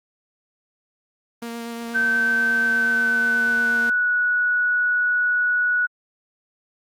sawtooth tone with vibrato, 233.1 Hz, A#3, in tune, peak -25 dBFS, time 1.42-3.9 s, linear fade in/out 5 ms, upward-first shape triangle, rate 8.3 Hz, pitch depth 14 cents each way
sine tone with pitch glide, 1541 to 1467.2 Hz, G6 to F#6, -30 to -15 cents, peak -17 dBFS, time 1.94-5.87 s, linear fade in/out 20 ms, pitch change -85 cents, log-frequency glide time 2.64-4.08 s
effects Opus 32 kbps

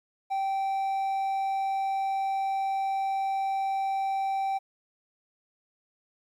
triangle tone, 778 Hz, G5, 13 cents flat, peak -24 dBFS, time 0.3-4.59 s, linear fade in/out 20 ms, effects 11-bit

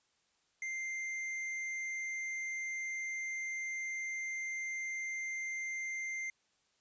sine tone with hard clipping, 2093 Hz, C7, in tune, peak -38 dBFS, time 0.62-6.3 s, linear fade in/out 2 ms, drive 7 dB, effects white hiss -75 dBFS RMS until 6.8 s + resampled to 16000 Hz

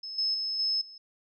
sine tone with level steps, 5200 Hz, E8, 24 cents flat, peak -36 / -25 / -29 / -25 / -45 dBFS, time 0.03-0.98 s, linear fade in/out 5 ms, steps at 0.18 / 0.34 / 0.59 / 0.81 s, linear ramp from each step 5 ms, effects none

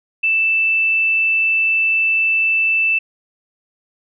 sine tone, 2648 Hz, E7, 7 cents sharp, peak -13 dBFS, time 0.23-2.99 s, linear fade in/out 10 ms, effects none

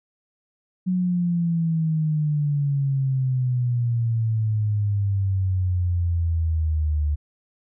sine exponential sweep, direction down, 185 to 73.42 Hz, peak -19 dBFS, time 0.86-7.16 s, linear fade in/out 20 ms, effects none

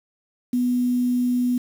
sine tone with quantisation, 246.9 Hz, B3, in tune, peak -18 dBFS, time 0.53-1.58 s, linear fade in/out 5 ms, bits 7, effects none

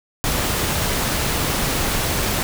pink noise, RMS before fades -21 dBFS, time 0.24-2.43 s, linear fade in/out 0 ms, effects none

